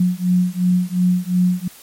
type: beating tone pair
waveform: sine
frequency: 179.1 / 181.9 Hz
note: F3 / F#3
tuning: +44 / -29 cents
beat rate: 2.8 Hz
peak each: -17 dBFS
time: 0-1.68 s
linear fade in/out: 5 ms
effects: white hiss -43 dBFS RMS until 1.82 s + MP3 64 kbps